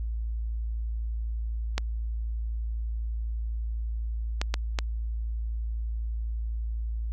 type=clicks; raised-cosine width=0.2 ms; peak=-10 dBFS; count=4; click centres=1.78 / 4.415 / 4.541 / 4.788 s; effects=added 56 Hz sine -28 dBFS peak until 7.12 s